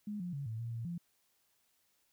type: tone with pitch steps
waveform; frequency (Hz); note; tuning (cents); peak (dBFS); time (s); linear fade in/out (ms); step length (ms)
sine; 208.3 / 177.3 / 140.5 / 111.3 / 116.5 / 115.4 / 172; G#3 / F3 / C#3 / A2 / A#2 / A#2 / F3; +5 / +26 / +24 / +20 / -1 / -17 / -26; -37; 0.07-0.98; 5; 130
effects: white hiss -75 dBFS RMS until 2.12 s